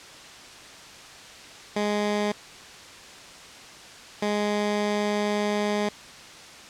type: tone pair in turn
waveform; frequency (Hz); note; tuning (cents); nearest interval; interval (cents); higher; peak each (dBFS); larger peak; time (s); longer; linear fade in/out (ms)
15% pulse; 207.7 / 207.7; G#3 / G#3; 0 / 0; unison; 0; neither; -17; neither; 1.76-2.32 / 4.22-5.89; second; 5
effects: white hiss -44 dBFS RMS until 6.69 s + low-pass 6000 Hz 12 dB/octave